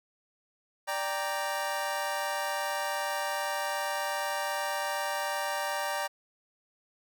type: chord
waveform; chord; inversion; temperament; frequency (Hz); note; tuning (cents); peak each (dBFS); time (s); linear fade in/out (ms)
25% pulse; G minor; second; equal; 587.3 / 784 / 932.3; D5 / G5 / Bb5; 0 / 0 / 0; -31; 0.87-6.08; 20
effects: none